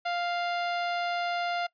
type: tone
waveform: sawtooth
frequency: 698.5 Hz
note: F5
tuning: in tune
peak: -24 dBFS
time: 0.05-1.67 s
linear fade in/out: 10 ms
effects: noise-tail reverb RT60 0.1 s tail -22 dB re dry + resampled to 11025 Hz